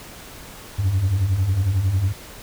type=beating tone pair; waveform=sine; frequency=87.31 / 98.31 Hz; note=F2 / G2; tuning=0 / +5 cents; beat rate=11 Hz; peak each=-22 / -16 dBFS; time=0.78-2.13 s; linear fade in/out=20 ms; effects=tanh soft clip ceiling -14 dBFS + pink hiss -40 dBFS RMS until 2.42 s